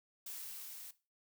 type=noise with level ramp; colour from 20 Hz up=blue; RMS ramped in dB=-45 to -50 dBFS; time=0.26-0.91 s; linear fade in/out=5 ms; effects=noise-tail reverb RT60 0.3 s tail -17 dB re dry